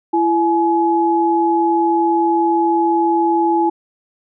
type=tone pair together; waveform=sine; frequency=336.2 / 846.2 Hz; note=E4 / G#5; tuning=+34 / +32 cents; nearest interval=octave + major third; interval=1598 cents; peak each=-15 dBFS; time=0.13-3.7 s; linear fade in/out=10 ms; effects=none